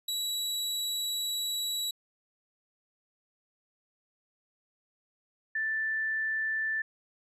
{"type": "tone pair in turn", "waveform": ["sawtooth", "sine"], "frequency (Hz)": [3908, 1764.6], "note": ["B7", "A6"], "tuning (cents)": [-19, 5], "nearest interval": "octave + major second", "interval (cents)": 1376, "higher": "first", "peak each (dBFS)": [-27, -28], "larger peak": "first", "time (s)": [[0.08, 1.91], [5.55, 6.82]], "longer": "first", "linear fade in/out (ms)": 5, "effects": ["resampled to 32000 Hz"]}